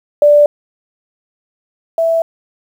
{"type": "tone pair in turn", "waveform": "sine", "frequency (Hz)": [587.3, 659.2], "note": ["D5", "E5"], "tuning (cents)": [0, 0], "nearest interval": "major second", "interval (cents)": 200, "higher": "second", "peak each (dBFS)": [-4, -10], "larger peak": "first", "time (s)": [[0.22, 0.46], [1.98, 2.22]], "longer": "neither", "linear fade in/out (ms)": 2, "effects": ["7-bit"]}